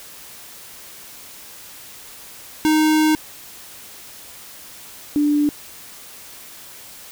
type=tone pair in turn; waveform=square / sine; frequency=310 / 294.1 Hz; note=D#4 / D4; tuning=-6 / +3 cents; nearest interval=minor second; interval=91 cents; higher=first; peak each=-14 dBFS; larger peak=neither; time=2.65-3.15 / 5.16-5.49 s; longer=first; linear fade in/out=0 ms; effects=white hiss -40 dBFS RMS until 7.11 s